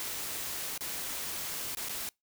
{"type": "noise with dropouts", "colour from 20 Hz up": "white", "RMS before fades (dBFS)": -37, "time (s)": [0, 2.09], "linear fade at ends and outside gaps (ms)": 0, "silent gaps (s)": [[0.777, 0.808], [1.749, 1.771], [1.886, 1.894]], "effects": ["noise-tail reverb RT60 0.2 s tail -26 dB re dry"]}